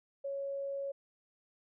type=tone; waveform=sine; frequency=554.4 Hz; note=C#5; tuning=in tune; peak=-35 dBFS; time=0.24-0.92 s; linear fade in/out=10 ms; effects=none